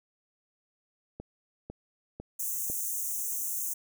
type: click train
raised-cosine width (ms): 2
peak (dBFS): -26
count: 4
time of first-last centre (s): 1.2-2.7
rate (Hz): 2
type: high-pass noise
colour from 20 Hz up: white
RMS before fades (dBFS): -33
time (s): 2.39-3.74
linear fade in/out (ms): 10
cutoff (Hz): 6000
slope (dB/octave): 96
effects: none